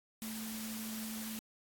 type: tone in noise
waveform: sine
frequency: 220.4 Hz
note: A3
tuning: 3 cents sharp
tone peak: -41 dBFS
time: 0.22-1.39 s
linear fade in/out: 0 ms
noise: white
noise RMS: -45 dBFS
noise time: 0.22-1.39 s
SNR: +1 dB
effects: AAC 64 kbps